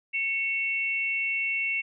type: tone pair together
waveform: sine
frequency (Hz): 2215 / 2700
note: C#7 / E7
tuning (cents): -2 / +41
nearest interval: minor third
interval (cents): 343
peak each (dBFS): -28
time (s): 0.13-1.82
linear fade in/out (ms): 20
effects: none